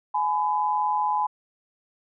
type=tone pair together; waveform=sine; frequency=842.2 / 1003 Hz; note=G#5 / B5; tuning=+24 / +26 cents; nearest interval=minor third; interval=302 cents; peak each=-24 dBFS; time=0.14-1.27 s; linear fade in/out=10 ms; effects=none